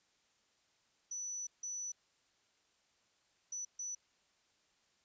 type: tone bursts at uneven times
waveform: sine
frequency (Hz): 5950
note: F#8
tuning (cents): +9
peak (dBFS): -39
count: 4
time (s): 1.11-1.47 / 1.63-1.92 / 3.52-3.65 / 3.79-3.95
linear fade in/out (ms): 5
effects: white hiss -74 dBFS RMS until 5.04 s + resampled to 16000 Hz